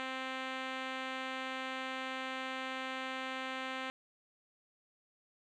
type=tone with low-pass filter; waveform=5% pulse; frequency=261.6 Hz; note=C4; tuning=in tune; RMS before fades=-40 dBFS; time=0-3.9 s; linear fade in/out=0 ms; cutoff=3600 Hz; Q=0.79; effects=none